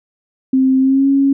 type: tone with pitch glide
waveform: sine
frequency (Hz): 262.8 to 275.2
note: C4 to C#4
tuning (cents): +8 to -12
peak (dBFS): -9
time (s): 0.53-1.33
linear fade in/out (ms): 5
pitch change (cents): +80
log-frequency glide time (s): 0.79-1.08
effects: none